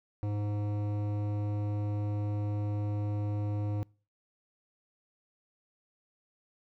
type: tone with hard clipping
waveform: sine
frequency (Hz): 103.7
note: G#2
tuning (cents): -2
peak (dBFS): -32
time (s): 0.23-3.83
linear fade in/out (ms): 0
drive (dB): 14
effects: noise-tail reverb RT60 0.4 s tail -26 dB re dry